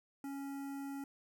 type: tone with notch filter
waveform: square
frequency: 277.2 Hz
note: C#4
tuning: in tune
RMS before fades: -43 dBFS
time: 0.24-1.04 s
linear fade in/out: 2 ms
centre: 3700 Hz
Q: 0.55
effects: none